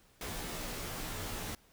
pink noise with comb filter, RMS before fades -40 dBFS, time 0.21-1.55 s, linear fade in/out 2 ms, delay 15 ms, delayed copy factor -0.85, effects pink hiss -65 dBFS RMS until 1.72 s

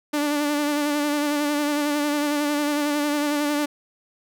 sawtooth tone with vibrato, 293.5 Hz, D4, 1 cent flat, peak -17 dBFS, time 0.13-3.66 s, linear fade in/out 10 ms, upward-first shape sine, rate 11 Hz, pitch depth 32 cents each way, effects none

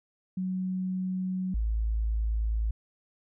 sine tone pair in turn, 185.7 / 54.73 Hz, F#3 / A1, +7 / -9 cents, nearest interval octave + major sixth, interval 2116 cents, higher first, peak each -28 / -25 dBFS, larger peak second, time 0.37-1.54 / 1.54-2.71 s, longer neither, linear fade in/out 5 ms, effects none

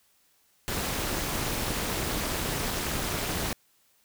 pink noise with amplitude modulation, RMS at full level -27 dBFS, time 0.68-3.53 s, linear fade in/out 0 ms, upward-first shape sine, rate 274 Hz, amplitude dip 75%, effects white hiss -66 dBFS RMS until 4.04 s

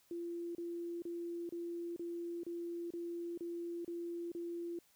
sine tone bursts, 342.5 Hz, F4, 34 cents flat, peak -39 dBFS, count 10, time 0.11-4.789 s, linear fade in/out 2 ms, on 440 ms, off 31 ms, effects white hiss -70 dBFS RMS until 4.95 s

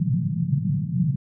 pink band-pass noise, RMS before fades -23 dBFS, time 0-1.16 s, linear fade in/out 2 ms, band 120 to 180 Hz, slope 48 dB/octave, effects none

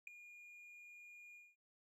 triangle tone with ADSR envelope, 2427 Hz, D#7, 44 cents flat, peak -39 dBFS, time 0.07-1.56 s, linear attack 4 ms, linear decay 4 ms, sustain -15 dB, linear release 210 ms, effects none

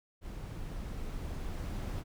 brown noise with level ramp, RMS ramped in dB -42 to -36 dBFS, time 0.21-2.04 s, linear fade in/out 50 ms, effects none

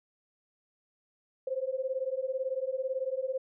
sine beating tone pair, 515 / 533 Hz, C5 / C5, -28 / +32 cents, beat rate 18 Hz, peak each -33 / -33 dBFS, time 1.47-3.38 s, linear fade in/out 5 ms, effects none

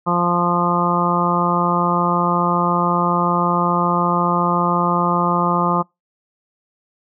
harmonic tone, 174.61 Hz, F3, in tune, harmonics 1 / 2 / 3 / 4 / 5 / 6 / 7, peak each -20 / -25 / -26 / -26 / -23 / -21 / -21 dBFS, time 0.06-5.83 s, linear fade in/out 20 ms, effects noise-tail reverb RT60 0.2 s tail -26 dB re dry

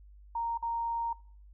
sine tone with dropouts, 929 Hz, A#5, 6 cents flat, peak -30 dBFS, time 0.35-1.13 s, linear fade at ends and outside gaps 5 ms, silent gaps 0.576-0.625 s, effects noise-tail reverb RT60 0.6 s tail -23 dB re dry + added 50 Hz sine -51 dBFS peak until 1.53 s

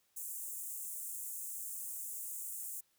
pink high-pass noise, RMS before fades -43 dBFS, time 0.16-2.81 s, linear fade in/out 10 ms, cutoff 7300 Hz, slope 48 dB/octave, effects white hiss -75 dBFS RMS until 2.98 s

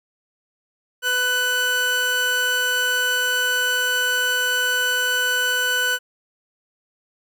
30% pulse tone pair together, 498.6 / 1494.1 Hz, B4 / F#6, +16 / +16 cents, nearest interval octave + perfect fifth, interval 1900 cents, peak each -27 / -16 dBFS, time 1.02-5.99 s, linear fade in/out 50 ms, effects none

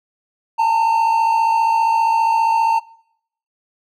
triangle tone pair together, 853 / 908 Hz, G#5 / A#5, +46 / -46 cents, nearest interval minor second, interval 108 cents, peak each -21 / -11 dBFS, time 0.58-2.8 s, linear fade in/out 20 ms, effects noise-tail reverb RT60 0.7 s tail -22 dB re dry

